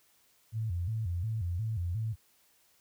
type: tone with vibrato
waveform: sine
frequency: 98.4 Hz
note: G2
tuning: 7 cents sharp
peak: -30 dBFS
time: 0.52-2.16 s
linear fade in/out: 50 ms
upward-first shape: square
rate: 2.8 Hz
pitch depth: 210 cents each way
effects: white hiss -67 dBFS RMS until 2.8 s